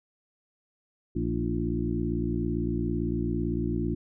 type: harmonic tone with a mistuned harmonic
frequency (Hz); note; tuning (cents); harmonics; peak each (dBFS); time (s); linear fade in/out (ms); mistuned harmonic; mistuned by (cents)
57.8; A#1; -14; 1 / 2 / 3 / 4 / 5 / 6; -33 / -33 / -33 / -33 / -33 / -33; 1.15-3.95; 10; 5; +54
effects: none